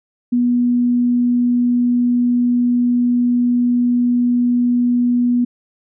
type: tone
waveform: sine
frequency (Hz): 243.4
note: B3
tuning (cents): -25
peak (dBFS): -12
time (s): 0.32-5.45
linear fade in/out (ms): 10
effects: none